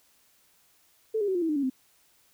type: tone with pitch steps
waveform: sine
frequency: 440 / 408.2 / 378.6 / 351.3 / 325.8 / 302.3 / 280.4 / 260.1 Hz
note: A4 / G#4 / F#4 / F4 / E4 / D#4 / C#4 / C4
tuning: 0 / -30 / +40 / +10 / -20 / -50 / +20 / -10 cents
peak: -24 dBFS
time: 1.14-1.7 s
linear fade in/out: 10 ms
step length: 70 ms
effects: white hiss -64 dBFS RMS until 2.33 s